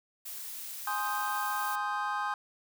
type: noise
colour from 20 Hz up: blue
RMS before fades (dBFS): -41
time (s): 0.25-1.76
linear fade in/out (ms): 10
type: chord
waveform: triangle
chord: Ab major seventh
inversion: none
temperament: equal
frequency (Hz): 830.6 / 1046.5 / 1244.5 / 1568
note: Ab5 / C6 / Eb6 / G6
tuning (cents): 0 / 0 / 0 / 0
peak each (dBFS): -33 / -34 / -34 / -35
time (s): 0.87-2.34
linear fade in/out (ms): 2
effects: none